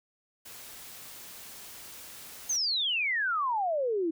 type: noise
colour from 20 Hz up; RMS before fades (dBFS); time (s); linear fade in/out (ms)
white; -46; 0.45-2.57; 10
type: exponential sweep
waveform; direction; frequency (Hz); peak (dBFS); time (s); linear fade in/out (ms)
sine; down; 6570 to 312.8; -26; 2.49-4.11; 10
effects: none